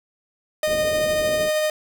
45% pulse tone with tremolo, 615 Hz, D#5, 20 cents flat, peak -18 dBFS, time 0.63-1.7 s, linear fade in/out 2 ms, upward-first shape triangle, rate 13 Hz, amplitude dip 25%
white low-pass noise, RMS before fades -33 dBFS, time 0.66-1.5 s, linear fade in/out 20 ms, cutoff 640 Hz, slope 96 dB/octave
effects none

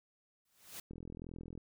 white noise with exponential growth, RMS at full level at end -43 dBFS, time 0.45-0.8 s, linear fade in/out 5 ms, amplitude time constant 75 ms
click train, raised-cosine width 3 ms, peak -34 dBFS, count 29, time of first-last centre 0.91-1.577 s, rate 42 Hz
effects none

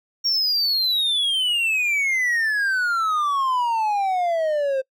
triangle exponential sweep, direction down, 5600 to 522 Hz, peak -17 dBFS, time 0.24-4.82 s, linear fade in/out 20 ms, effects noise-tail reverb RT60 0.1 s tail -25 dB re dry

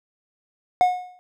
triangle tone with exponential decay, 726 Hz, F#5, 33 cents flat, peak -9 dBFS, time 0.81-1.19 s, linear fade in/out 0 ms, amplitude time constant 81 ms, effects none

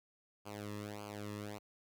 sawtooth tone with flanger, 103.83 Hz, G#2, in tune, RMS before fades -45 dBFS, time 0.45-1.59 s, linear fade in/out 20 ms, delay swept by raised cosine 0.53 to 1.35 ms, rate 1.7 Hz, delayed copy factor -0.95, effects none

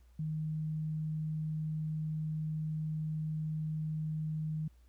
sine tone, 155.56 Hz, D#3, in tune, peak -33 dBFS, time 0.19-4.68 s, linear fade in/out 5 ms, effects added 60 Hz sine -58 dBFS peak until 4.88 s + pink hiss -74 dBFS RMS until 4.88 s

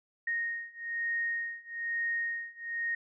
sine beating tone pair, 1860 / 1861.1 Hz, A#6 / A#6, -4 / -3 cents, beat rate 1.1 Hz, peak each -35 / -34 dBFS, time 0.27-2.95 s, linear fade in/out 5 ms, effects none

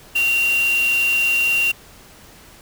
sine tone in noise, 2761 Hz, F7, 20 cents flat, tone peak -15 dBFS, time 0.15-1.72 s, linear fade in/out 10 ms, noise white, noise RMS -30 dBFS, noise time 0.15-1.72 s, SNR +12 dB, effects pink hiss -45 dBFS RMS until 2.61 s

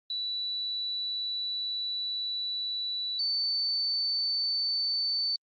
sine tone pair in turn, 3951 / 4528 Hz, B7 / C#8, 0 / +36 cents, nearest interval major second, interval 236 cents, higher second, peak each -30 / -26 dBFS, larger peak second, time 0.1-3.19 / 3.19-5.36 s, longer first, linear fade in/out 2 ms, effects Opus 24 kbps

